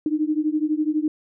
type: beating tone pair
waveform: sine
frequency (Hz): 301.5 / 313.5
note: D4 / D#4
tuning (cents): +46 / +13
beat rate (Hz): 12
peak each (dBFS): -22 / -23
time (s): 0.06-1.08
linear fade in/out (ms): 2
effects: none